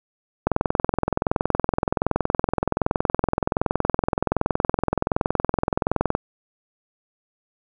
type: click train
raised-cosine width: 1 ms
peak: -5 dBFS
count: 122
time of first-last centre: 0.47-6.151 s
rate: 21.3 Hz
effects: none